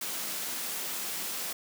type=high-pass noise; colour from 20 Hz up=white; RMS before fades=-35 dBFS; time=0.01-1.53 s; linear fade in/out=5 ms; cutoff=150 Hz; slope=48 dB/octave; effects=none